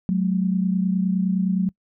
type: tone pair together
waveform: sine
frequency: 185 / 214.7 Hz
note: F#3 / A3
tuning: 0 / -42 cents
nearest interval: minor third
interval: 258 cents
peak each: -19 / -25 dBFS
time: 0.09-1.69 s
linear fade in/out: 0 ms
effects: noise-tail reverb RT60 0.1 s tail -25 dB re dry